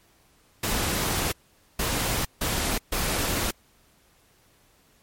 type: noise bursts at uneven times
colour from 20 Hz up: pink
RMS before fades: -26 dBFS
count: 4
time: 0.63-1.32 / 1.79-2.25 / 2.41-2.78 / 2.92-3.51 s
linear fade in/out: 5 ms
effects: pink hiss -61 dBFS RMS until 5.02 s + MP3 64 kbps